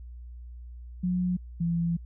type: tone pair in turn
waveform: sine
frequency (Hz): 180.4 / 169.15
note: F#3 / E3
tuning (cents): -44 / +45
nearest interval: minor second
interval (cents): 111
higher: first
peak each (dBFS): -24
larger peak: neither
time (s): 1.03-1.37 / 1.6-1.97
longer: second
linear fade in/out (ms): 10
effects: added 60 Hz sine -40 dBFS peak until 2.05 s